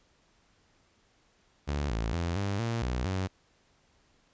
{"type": "tone with pitch steps", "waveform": "sawtooth", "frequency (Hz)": [72.3, 55.5, 85.2, 99.8, 115.7, 62, 94], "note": ["D2", "A1", "F2", "G2", "A#2", "B1", "F#2"], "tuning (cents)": [-27, 16, -42, 32, -13, 7, 28], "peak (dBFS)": -25, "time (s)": [1.67, 3.28], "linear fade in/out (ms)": 20, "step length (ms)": 230, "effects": ["pink hiss -67 dBFS RMS until 4.33 s", "resampled to 16000 Hz"]}